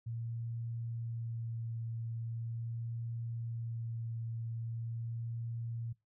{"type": "tone with vibrato", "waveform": "sine", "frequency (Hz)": 115.4, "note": "A#2", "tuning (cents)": -17, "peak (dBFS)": -37, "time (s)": [0.06, 5.93], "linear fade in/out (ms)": 10, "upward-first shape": "sine", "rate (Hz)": 0.41, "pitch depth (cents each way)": 12, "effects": ["noise-tail reverb RT60 0.2 s tail -21 dB re dry"]}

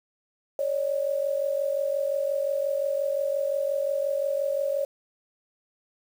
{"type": "tone pair together", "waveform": "sine", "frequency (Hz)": [554.4, 600.1], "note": ["C#5", "D5"], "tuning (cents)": [0, 37], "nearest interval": "minor second", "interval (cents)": 137, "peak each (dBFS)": [-25, -29], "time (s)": [0.59, 4.85], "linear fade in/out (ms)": 2, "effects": ["8-bit"]}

